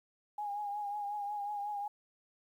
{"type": "tone with vibrato", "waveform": "sine", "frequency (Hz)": 822, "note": "G#5", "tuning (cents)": -18, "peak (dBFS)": -35, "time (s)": [0.38, 1.88], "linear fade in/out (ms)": 5, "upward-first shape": "triangle", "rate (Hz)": 5.5, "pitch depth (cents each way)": 45, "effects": ["11-bit"]}